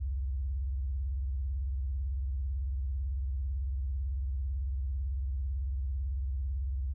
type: tone with vibrato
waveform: sine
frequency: 66.4 Hz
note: C2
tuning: 26 cents sharp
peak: -30 dBFS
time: 0-6.94 s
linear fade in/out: 20 ms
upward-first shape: sine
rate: 18 Hz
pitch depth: 220 cents each way
effects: none